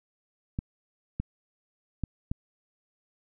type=clicks; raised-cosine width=5 ms; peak=-17 dBFS; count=4; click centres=0.589 / 1.2 / 2.037 / 2.315 s; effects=none